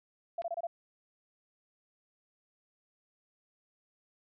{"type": "tone bursts", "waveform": "sine", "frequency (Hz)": 679, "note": "F5", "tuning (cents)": -49, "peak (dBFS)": -32, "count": 5, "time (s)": [0.38, 0.67], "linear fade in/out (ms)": 5, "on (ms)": 38, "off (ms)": 25}
{"type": "click", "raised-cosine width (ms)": 0.3, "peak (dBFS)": -34, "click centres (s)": 0.42}
{"effects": []}